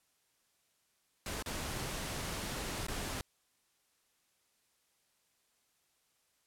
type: noise with dropouts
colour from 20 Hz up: pink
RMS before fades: -39 dBFS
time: 1.26-3.21 s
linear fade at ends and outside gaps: 1 ms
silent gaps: 1.425-1.46 / 2.867-2.883 s
effects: white hiss -75 dBFS RMS until 6.46 s + low-pass 12000 Hz 12 dB/octave